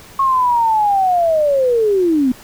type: linear sweep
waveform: sine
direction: down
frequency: 1096 to 243.3 Hz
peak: -11 dBFS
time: 0.19-2.32 s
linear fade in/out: 5 ms
effects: pink hiss -40 dBFS RMS until 2.43 s